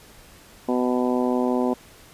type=harmonic tone; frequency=124.8 Hz; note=B2; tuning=19 cents sharp; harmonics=2 / 3 / 4 / 5 / 6 / 7 / 8; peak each=-22 / -26 / -28 / -30 / -32 / -33 / -34 dBFS; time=0.68-1.74 s; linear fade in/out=10 ms; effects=pink hiss -49 dBFS RMS until 2.13 s + resampled to 32000 Hz